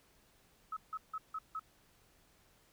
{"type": "tone bursts", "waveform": "sine", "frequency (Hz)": 1286, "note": "E6", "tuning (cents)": -43, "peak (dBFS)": -37, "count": 5, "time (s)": [0.72, 1.595], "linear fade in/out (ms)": 5, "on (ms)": 47, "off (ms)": 160, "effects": ["pink hiss -68 dBFS RMS until 2.72 s"]}